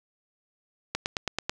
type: click train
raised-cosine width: 0.2 ms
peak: -10 dBFS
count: 6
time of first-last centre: 0.95-1.495 s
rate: 9.17 Hz
effects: none